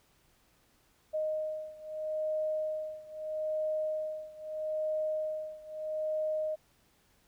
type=beating tone pair; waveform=sine; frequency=620 / 620.78 Hz; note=D#5 / D#5; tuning=-6 / -4 cents; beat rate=0.78 Hz; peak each=-34 / -36 dBFS; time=1.13-6.56 s; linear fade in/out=20 ms; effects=pink hiss -68 dBFS RMS until 7.27 s